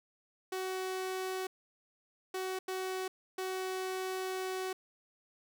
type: tone bursts at uneven times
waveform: sawtooth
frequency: 374.9 Hz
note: F#4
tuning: 23 cents sharp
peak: -31 dBFS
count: 4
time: 0.52-1.47 / 2.34-2.59 / 2.68-3.08 / 3.38-4.73 s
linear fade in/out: 5 ms
effects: none